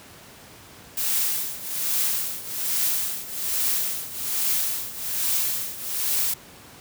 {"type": "noise with tremolo", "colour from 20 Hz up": "blue", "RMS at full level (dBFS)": -22, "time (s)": [0.97, 6.34], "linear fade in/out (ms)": 5, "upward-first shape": "triangle", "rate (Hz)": 1.2, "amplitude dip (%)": 85, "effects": ["pink hiss -46 dBFS RMS until 6.8 s", "high-pass 80 Hz 12 dB/octave"]}